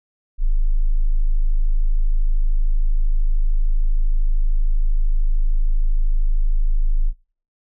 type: tone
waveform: sine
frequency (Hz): 26.49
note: G#0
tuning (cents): +35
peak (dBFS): -13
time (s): 0.38-7.13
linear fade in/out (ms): 50
effects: noise-tail reverb RT60 0.4 s tail -20 dB re dry